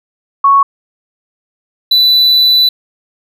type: tone pair in turn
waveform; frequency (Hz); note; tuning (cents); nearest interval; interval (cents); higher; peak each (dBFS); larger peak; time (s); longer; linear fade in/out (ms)
sine / triangle; 1108.7 / 3981; C#6 / B7; 0 / +13; octave + minor seventh; 2213; second; -4; neither; 0.44-0.63 / 1.91-2.69; second; 5
effects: none